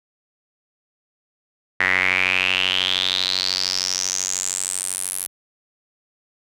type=tone with band-pass filter sweep; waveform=sawtooth; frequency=92.9 Hz; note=F#2; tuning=7 cents sharp; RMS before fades=-22 dBFS; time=1.8-5.27 s; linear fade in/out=5 ms; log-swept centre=1900 to 11000 Hz; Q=7; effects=none